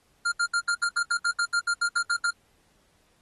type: tone bursts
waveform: square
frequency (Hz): 1400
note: F6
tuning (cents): +4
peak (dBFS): -23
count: 15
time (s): 0.25-2.309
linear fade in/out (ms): 10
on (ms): 71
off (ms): 71
effects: pink hiss -66 dBFS RMS until 3.21 s + AAC 32 kbps